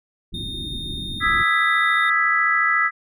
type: low-pass noise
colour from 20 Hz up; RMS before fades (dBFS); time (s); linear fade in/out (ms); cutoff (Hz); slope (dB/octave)
pink; -32; 0.32-1.44; 20; 370; 96
type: tone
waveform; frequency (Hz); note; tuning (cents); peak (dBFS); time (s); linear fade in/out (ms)
triangle; 3665; A#7; -30; -28; 0.34-2.1; 5
type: chord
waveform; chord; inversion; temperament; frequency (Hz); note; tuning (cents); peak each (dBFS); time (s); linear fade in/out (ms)
sine; E major seventh; third; equal; 1244.5 / 1318.5 / 1661.2 / 1975.5; D#6 / E6 / G#6 / B6; 0 / 0 / 0 / 0; -25 / -21 / -23 / -19; 1.2-2.91; 50
effects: none